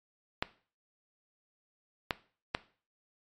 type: clicks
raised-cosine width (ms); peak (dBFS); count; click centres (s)
0.3; -12; 3; 0.425 / 2.108 / 2.549
effects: noise-tail reverb RT60 0.4 s tail -17 dB re dry + MP3 64 kbps